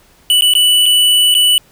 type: tone with dropouts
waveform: square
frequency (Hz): 2967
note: F#7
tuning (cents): +4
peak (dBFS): -8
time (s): 0.3-1.58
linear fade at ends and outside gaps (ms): 1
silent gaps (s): 0.41-0.421 / 0.537-0.551 / 0.858-0.862 / 1.342-1.35
effects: pink hiss -49 dBFS RMS until 1.71 s